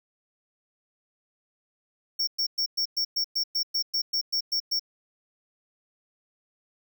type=tone bursts; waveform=square; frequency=5480 Hz; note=F8; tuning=34 cents flat; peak=-24 dBFS; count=14; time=2.19-4.796 s; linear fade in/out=10 ms; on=84 ms; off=110 ms; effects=none